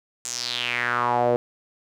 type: tone with band-pass filter sweep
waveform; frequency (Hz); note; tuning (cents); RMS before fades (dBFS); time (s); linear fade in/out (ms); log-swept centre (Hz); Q
sawtooth; 121.4; B2; -29; -24; 0.25-1.36; 0; 7500 to 500; 4.4
effects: none